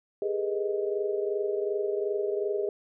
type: tone cluster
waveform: sine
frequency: 406.6 / 429.3 / 486.5 / 625 Hz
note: G#4 / A4 / B4 / D#5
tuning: -37 / -43 / -26 / +8 cents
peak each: -28 / -34 / -36 / -35 dBFS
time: 0.22-2.69 s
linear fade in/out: 2 ms
effects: none